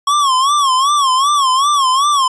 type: tone with vibrato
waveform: square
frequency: 1100 Hz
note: C#6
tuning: 14 cents flat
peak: -11 dBFS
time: 0.07-2.28 s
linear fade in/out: 5 ms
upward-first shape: sine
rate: 2.6 Hz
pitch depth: 130 cents each way
effects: resampled to 22050 Hz